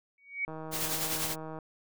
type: tone with exponential growth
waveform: sine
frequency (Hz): 2249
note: C#7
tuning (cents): +24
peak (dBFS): -26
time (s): 0.18-0.45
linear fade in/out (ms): 2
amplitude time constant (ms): 58
type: click train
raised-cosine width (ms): 1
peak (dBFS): -28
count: 176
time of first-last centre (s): 0.48-1.588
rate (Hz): 158
type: noise with tremolo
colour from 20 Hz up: white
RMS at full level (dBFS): -31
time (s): 0.71-1.36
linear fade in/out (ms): 50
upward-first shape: sine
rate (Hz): 10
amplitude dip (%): 45
effects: none